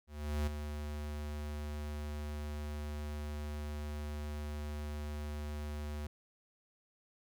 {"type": "tone with ADSR envelope", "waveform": "square", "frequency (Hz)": 74.4, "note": "D2", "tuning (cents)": 23, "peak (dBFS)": -31, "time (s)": [0.07, 6.07], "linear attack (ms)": 400, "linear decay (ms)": 10, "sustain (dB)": -8, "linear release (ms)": 3, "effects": []}